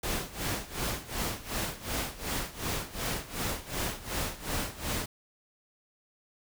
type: noise with tremolo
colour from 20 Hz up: pink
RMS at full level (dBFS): -31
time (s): 0.03-5.06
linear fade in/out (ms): 5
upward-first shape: sine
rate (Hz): 2.7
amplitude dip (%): 85
effects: none